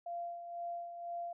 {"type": "tone with tremolo", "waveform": "sine", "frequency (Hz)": 690, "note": "F5", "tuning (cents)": -21, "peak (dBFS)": -37, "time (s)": [0.06, 1.33], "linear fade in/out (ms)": 5, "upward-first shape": "sine", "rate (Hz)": 2, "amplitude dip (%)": 55, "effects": []}